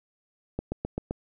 click train, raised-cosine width 2 ms, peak -16 dBFS, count 5, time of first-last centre 0.59-1.109 s, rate 7.7 Hz, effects none

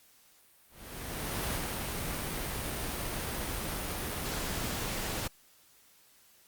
pink noise with ADSR envelope, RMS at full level -32 dBFS, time 0.69-5.28 s, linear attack 850 ms, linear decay 58 ms, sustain -3 dB, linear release 10 ms, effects white hiss -62 dBFS RMS until 6.47 s + Opus 48 kbps

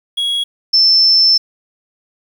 triangle / sine tone pair in turn, 3322 / 5312 Hz, G#7 / E8, 0 / +12 cents, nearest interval minor sixth, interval 812 cents, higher second, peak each -13 / -7 dBFS, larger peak second, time 0.17-0.44 / 0.73-1.38 s, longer second, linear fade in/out 10 ms, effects 7-bit

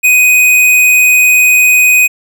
square tone, 2497 Hz, D#7, 6 cents sharp, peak -5 dBFS, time 0.03-2.08 s, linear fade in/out 20 ms, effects none

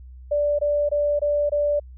sine tone bursts, 585 Hz, D5, 7 cents flat, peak -18 dBFS, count 5, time 0.31-1.798 s, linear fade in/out 10 ms, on 280 ms, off 22 ms, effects added 63 Hz sine -39 dBFS peak until 1.97 s

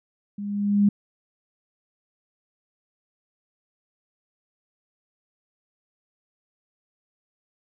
sine tone with level ramp, 203.5 Hz, G#3, 35 cents flat, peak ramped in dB -30 to -13 dBFS, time 0.38-0.89 s, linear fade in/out 5 ms, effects none

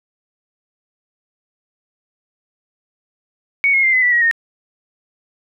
sine tone with pitch steps, 2231 / 2161 / 2094 / 2028 / 1964.8 / 1903.3 / 1843.8 Hz, C#7 / C#7 / C7 / B6 / B6 / A#6 / A#6, +11 / -45 / +1 / +45 / -9 / +36 / -19 cents, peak -11 dBFS, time 3.64-4.312 s, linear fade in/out 0 ms, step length 96 ms, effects none

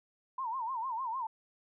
sine tone with vibrato, 975 Hz, B5, 23 cents flat, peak -33 dBFS, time 0.38-1.27 s, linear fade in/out 5 ms, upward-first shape sine, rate 6.6 Hz, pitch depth 170 cents each way, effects none

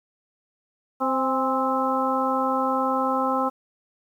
harmonic tone with a mistuned harmonic, 261.6 Hz, C4, in tune, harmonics 1 / 2 / 3 / 4 / 5, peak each -27 / -27 / -27 / -27 / -27 dBFS, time 1-3.5 s, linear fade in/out 20 ms, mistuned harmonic 3, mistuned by +47 cents, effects 9-bit

